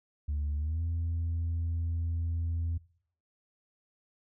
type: tone with pitch glide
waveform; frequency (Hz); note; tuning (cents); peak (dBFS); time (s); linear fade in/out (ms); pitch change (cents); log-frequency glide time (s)
sine; 73.5 to 83.46; D2 to E2; +2 to +22; -27; 0.28-2.78; 10; +220; 0.57-0.82
effects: noise-tail reverb RT60 0.6 s tail -23 dB re dry + tanh soft clip ceiling -27 dBFS